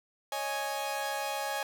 sawtooth chord, C# suspended second, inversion none, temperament equal, 554.4 / 622.3 / 830.6 Hz, C#5 / D#5 / G#5, 0 / 0 / 0 cents, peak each -34 / -36 / -30 dBFS, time 0.32-1.63 s, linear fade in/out 2 ms, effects none

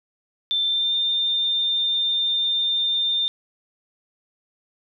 sine tone with pitch glide, 3554 to 3606 Hz, A7 to A7, +17 to +42 cents, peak -19 dBFS, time 0.51-3.28 s, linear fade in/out 0 ms, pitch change +25 cents, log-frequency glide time 0.65-0.91 s, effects none

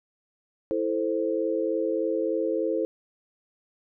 sine chord, A minor, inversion second, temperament equal, 329.6 / 440 / 523.3 Hz, E4 / A4 / C5, 0 / 0 / 0 cents, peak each -28 dBFS, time 0.71-2.85 s, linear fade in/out 0 ms, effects none

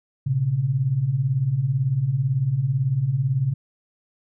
sine beating tone pair, 117.8 / 135.8 Hz, A#2 / C#3, +19 / -35 cents, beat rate 18 Hz, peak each -25 / -20 dBFS, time 0.26-3.54 s, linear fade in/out 10 ms, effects none

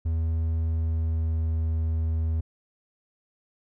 triangle tone with pitch glide, 81.1 to 80.49 Hz, E2 to E2, -28 to -41 cents, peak -21 dBFS, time 0.05-2.41 s, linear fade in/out 10 ms, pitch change -13 cents, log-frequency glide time 0.59-1.47 s, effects none

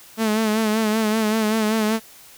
sawtooth tone with vibrato, 217.7 Hz, A3, 18 cents flat, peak -14 dBFS, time 0.17-2 s, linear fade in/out 50 ms, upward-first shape sine, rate 5.2 Hz, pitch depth 51 cents each way, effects white hiss -46 dBFS RMS until 2.37 s

